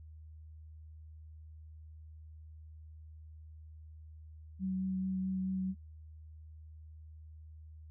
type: tone with vibrato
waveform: sine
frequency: 188.3 Hz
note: F#3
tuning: 31 cents sharp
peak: -32 dBFS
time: 4.59-5.75 s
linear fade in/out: 50 ms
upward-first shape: triangle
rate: 4.6 Hz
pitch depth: 12 cents each way
effects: noise-tail reverb RT60 0.1 s tail -24 dB re dry + added 78 Hz sine -49 dBFS peak until 7.9 s